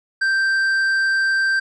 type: tone with tanh clipping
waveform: sine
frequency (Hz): 1568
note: G6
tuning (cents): 0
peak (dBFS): -17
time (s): 0.21-1.6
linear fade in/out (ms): 10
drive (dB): 7
effects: none